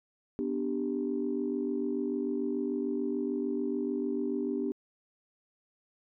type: chord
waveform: sine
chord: G major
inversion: first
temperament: equal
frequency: 246.9 / 293.7 / 392 Hz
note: B3 / D4 / G4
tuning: 0 / 0 / 0 cents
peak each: -33 dBFS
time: 0.39-4.72 s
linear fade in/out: 0 ms
effects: tanh soft clip ceiling -20 dBFS